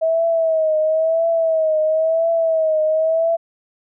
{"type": "tone with vibrato", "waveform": "sine", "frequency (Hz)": 643, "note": "E5", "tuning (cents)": -43, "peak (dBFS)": -14, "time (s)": [0.01, 3.37], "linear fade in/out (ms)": 20, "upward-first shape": "triangle", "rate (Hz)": 0.98, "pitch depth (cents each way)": 68, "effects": []}